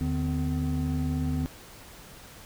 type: tone cluster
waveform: triangle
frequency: 78.7 / 151.1 / 254.6 Hz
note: D#2 / D3 / C4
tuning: +20 / +50 / -47 cents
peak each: -28 dBFS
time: 0.01-1.46 s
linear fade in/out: 0 ms
effects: pink hiss -48 dBFS RMS until 2.45 s